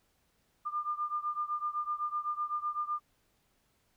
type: beating tone pair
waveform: sine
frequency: 1200 / 1207.9 Hz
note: D6 / D6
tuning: +37 / +48 cents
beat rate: 7.9 Hz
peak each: -34 / -36 dBFS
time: 0.65-3 s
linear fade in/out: 20 ms
effects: pink hiss -73 dBFS RMS until 3.96 s